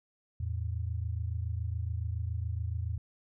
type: tone pair together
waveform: sine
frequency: 82.41 / 109.53 Hz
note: E2 / A2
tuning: 0 / -7 cents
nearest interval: perfect fourth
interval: 493 cents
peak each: -33 / -35 dBFS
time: 0.4-2.98 s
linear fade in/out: 5 ms
effects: none